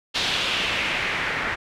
white noise with low-pass filter sweep, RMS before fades -25 dBFS, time 0.14-1.56 s, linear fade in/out 20 ms, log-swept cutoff 3700 to 1800 Hz, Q 2.3, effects none

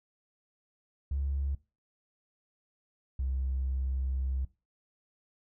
triangle tone pair in turn, 69.3 / 65.61 Hz, C#2 / C2, 0 / +5 cents, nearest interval minor second, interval 95 cents, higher first, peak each -25 / -25 dBFS, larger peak neither, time 1.11-1.55 / 3.19-4.45 s, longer second, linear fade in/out 5 ms, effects noise-tail reverb RT60 0.3 s tail -23 dB re dry + tanh soft clip ceiling -26 dBFS

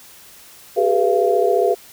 sine tone cluster, 387.5 / 422.2 / 489.7 / 684 Hz, G4 / G#4 / B4 / F5, -20 / +29 / -15 / -36 cents, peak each -19 dBFS, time 0.76-1.75 s, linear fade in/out 20 ms, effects white hiss -44 dBFS RMS until 1.92 s

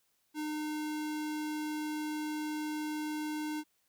square tone, 304.4 Hz, D#4, 38 cents flat, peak -35 dBFS, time 0.34-3.64 s, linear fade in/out 50 ms, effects white hiss -75 dBFS RMS until 3.88 s

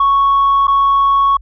sine tone with dropouts, 1108.7 Hz, C#6, in tune, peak -7 dBFS, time 0-1.37 s, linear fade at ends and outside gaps 5 ms, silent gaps 0.671-0.679 s, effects tanh soft clip ceiling -6 dBFS + added 50 Hz sine -34 dBFS peak until 1.41 s

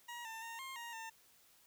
20% pulse tone with pitch steps, 953 / 896 / 919 / 1064 / 939 / 900 Hz, A#5 / A5 / A#5 / C6 / A#5 / A5, +38 / +31 / -25 / +29 / +12 / +39 cents, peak -40 dBFS, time 0.08-1.1 s, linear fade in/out 10 ms, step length 170 ms, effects white hiss -67 dBFS RMS until 1.66 s

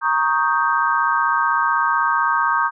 sine chord, Eb dominant seventh, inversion second, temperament equal, 932.3 / 1108.7 / 1244.5 / 1568 Hz, Bb5 / Db6 / Eb6 / G6, 0 / 0 / 0 / 0 cents, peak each -21 dBFS, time 0.01-2.71 s, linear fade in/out 50 ms, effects none

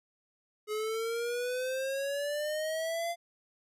square exponential sweep, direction up, 421.9 to 692 Hz, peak -32 dBFS, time 0.67-3.16 s, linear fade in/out 50 ms, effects resampled to 32000 Hz

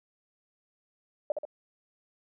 sine tone with echo, 597 Hz, D5, 28 cents sharp, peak -24 dBFS, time 1.3-1.32 s, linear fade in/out 2 ms, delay 66 ms, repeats 2, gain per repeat -5 dB, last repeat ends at 1.452 s, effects none

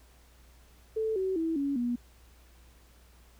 sine tone with pitch steps, 440 / 378.6 / 325.8 / 280.4 / 241.3 Hz, A4 / F#4 / E4 / C#4 / B3, 0 / +40 / -20 / +20 / -40 cents, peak -27 dBFS, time 0.96-1.96 s, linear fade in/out 10 ms, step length 200 ms, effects added 60 Hz sine -56 dBFS peak until 3.39 s + pink hiss -62 dBFS RMS until 3.39 s

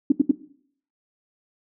sine tone bursts, 281.2 Hz, C#4, 25 cents sharp, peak -11 dBFS, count 3, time 0.1-0.313 s, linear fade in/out 5 ms, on 21 ms, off 75 ms, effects noise-tail reverb RT60 0.6 s tail -17 dB re dry

